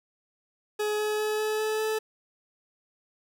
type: tone with pitch steps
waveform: 40% pulse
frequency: 421.9 / 424.6 / 427.3 / 430 / 432.8 / 435.5 Hz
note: G#4 / G#4 / G#4 / A4 / A4 / A4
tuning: +27 / +38 / +49 / -40 / -29 / -18 cents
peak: -25 dBFS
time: 0.79-1.99 s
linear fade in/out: 10 ms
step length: 200 ms
effects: none